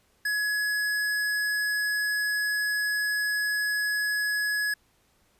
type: tone with hard clipping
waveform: sine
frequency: 1686 Hz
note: G#6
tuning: 26 cents sharp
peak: -26 dBFS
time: 0.25-4.74 s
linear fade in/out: 5 ms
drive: 17 dB
effects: pink hiss -66 dBFS RMS until 5.39 s + resampled to 32000 Hz